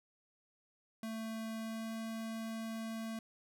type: tone with pitch glide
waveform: square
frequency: 222.8 to 224.1 Hz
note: A3 to A3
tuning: +22 to +32 cents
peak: -40 dBFS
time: 1.03-3.19 s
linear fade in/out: 2 ms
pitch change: +10 cents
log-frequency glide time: 1.56-1.94 s
effects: none